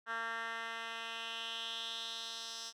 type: tone with band-pass filter sweep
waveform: 10% pulse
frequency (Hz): 228.1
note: A#3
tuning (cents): -37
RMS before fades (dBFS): -42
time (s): 0.06-2.73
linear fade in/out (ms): 50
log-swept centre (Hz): 1600 to 5100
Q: 3.4
effects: none